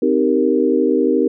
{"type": "chord", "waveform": "sine", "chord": "C minor seventh", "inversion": "none", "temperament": "equal with one note detuned", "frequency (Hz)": [259.7, 311.1, 392, 466.2], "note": ["C4", "Eb4", "G4", "Bb4"], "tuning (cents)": [-13, 0, 0, 0], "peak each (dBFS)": -18, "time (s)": [0.02, 1.28], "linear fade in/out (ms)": 5, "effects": []}